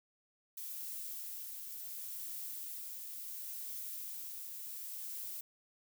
violet noise with tremolo, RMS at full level -43 dBFS, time 0.57-5.41 s, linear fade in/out 5 ms, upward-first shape triangle, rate 0.7 Hz, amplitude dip 30%, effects none

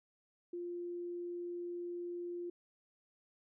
sine tone, 349.4 Hz, F4, 1 cent sharp, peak -39 dBFS, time 0.53-2.5 s, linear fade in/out 5 ms, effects none

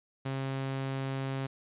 sawtooth tone, 134.6 Hz, C3, 49 cents sharp, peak -28 dBFS, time 0.25-1.47 s, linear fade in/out 10 ms, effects resampled to 8000 Hz + 11-bit

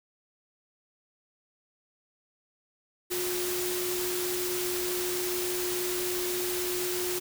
sine tone in noise, 360 Hz, F#4, 47 cents flat, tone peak -31 dBFS, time 3.1-7.2 s, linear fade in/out 20 ms, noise white, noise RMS -33 dBFS, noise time 3.1-7.2 s, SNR -1 dB, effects none

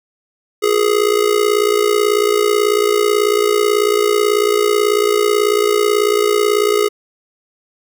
square tone with amplitude modulation, 416.7 Hz, G#4, 6 cents sharp, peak -9 dBFS, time 0.62-6.89 s, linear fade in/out 20 ms, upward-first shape sine, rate 58.2 Hz, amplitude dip 80%, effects none

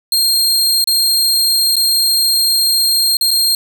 sawtooth tone with dropouts, 4209 Hz, C8, 9 cents sharp, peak -8 dBFS, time 0.12-3.55 s, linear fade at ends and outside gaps 2 ms, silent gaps 0.842-0.873 / 1.757-1.765 / 3.17-3.21 / 3.308-3.312 s, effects none

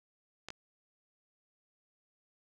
clicks, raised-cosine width 0.2 ms, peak -24 dBFS, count 2, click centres 0.486 / 0.504 s, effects none

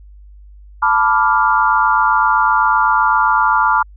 sine chord, B half-diminished seventh, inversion third, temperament equal, 880 / 987.8 / 1174.7 / 1396.9 Hz, A5 / B5 / D6 / F6, 0 / 0 / 0 / 0 cents, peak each -16 dBFS, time 0.82-3.83 s, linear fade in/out 10 ms, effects added 50 Hz sine -37 dBFS peak until 3.96 s

